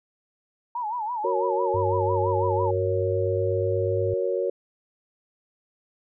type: tone with vibrato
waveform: sine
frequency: 910 Hz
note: A#5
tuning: 42 cents flat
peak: -26 dBFS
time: 0.75-2.71 s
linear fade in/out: 5 ms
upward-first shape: sine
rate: 6 Hz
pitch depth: 150 cents each way
type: chord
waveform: sine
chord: F# major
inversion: none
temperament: equal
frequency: 370 / 466.2 / 554.4 Hz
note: F#4 / A#4 / C#5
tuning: 0 / 0 / 0 cents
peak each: -27 dBFS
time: 1.24-4.5 s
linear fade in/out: 5 ms
type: tone with pitch glide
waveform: sine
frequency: 97.5 to 100.07 Hz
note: G2 to G2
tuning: -9 to +36 cents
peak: -27 dBFS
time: 1.74-4.14 s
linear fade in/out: 5 ms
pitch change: +45 cents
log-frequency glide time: 2.91-3.96 s
effects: none